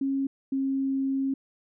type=tone pair in turn; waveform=sine; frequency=272.3 / 269.8 Hz; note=C#4 / C#4; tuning=-31 / -47 cents; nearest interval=unison; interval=16 cents; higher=first; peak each=-24 dBFS; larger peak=neither; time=0.01-0.27 / 0.52-1.34 s; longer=second; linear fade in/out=5 ms; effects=none